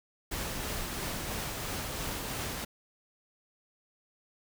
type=noise with tremolo; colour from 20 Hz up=pink; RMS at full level=-35 dBFS; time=0.31-2.65 s; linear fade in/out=10 ms; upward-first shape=triangle; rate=3 Hz; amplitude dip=25%; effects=none